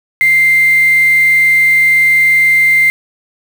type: tone with quantisation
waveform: sine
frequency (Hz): 2093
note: C7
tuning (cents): 0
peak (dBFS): -6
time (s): 0.21-2.9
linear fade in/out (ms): 0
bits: 4
effects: none